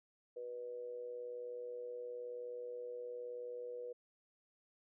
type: tone with amplitude modulation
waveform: sine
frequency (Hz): 488.8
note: B4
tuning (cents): -18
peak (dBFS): -40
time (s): 0.36-3.93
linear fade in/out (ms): 10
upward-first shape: sine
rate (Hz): 119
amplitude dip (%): 55
effects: none